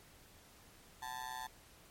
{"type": "tone with amplitude modulation", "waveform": "35% pulse", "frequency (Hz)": 882, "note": "A5", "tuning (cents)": 4, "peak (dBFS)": -36, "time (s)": [1.02, 1.47], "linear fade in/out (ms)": 5, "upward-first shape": "sine", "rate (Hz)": 128, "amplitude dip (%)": 95, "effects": ["pink hiss -61 dBFS RMS until 1.9 s", "MP3 64 kbps"]}